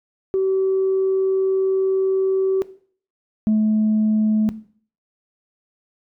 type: tone pair in turn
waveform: sine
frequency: 382.3 / 215.6 Hz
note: G4 / A3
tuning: -43 / -35 cents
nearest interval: minor seventh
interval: 992 cents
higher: first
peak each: -15 / -12 dBFS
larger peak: second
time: 0.34-2.62 / 3.47-4.49 s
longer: first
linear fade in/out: 0 ms
effects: noise-tail reverb RT60 0.5 s tail -17 dB re dry + tanh soft clip ceiling -12 dBFS